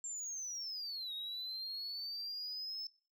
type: linear two-way sweep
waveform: sine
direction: down then up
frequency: 7420 to 3752 to 5270 Hz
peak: -38 dBFS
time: 0.04-2.87 s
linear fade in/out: 2 ms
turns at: 1.13 s
effects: noise-tail reverb RT60 0.4 s tail -22 dB re dry + tanh soft clip ceiling -38 dBFS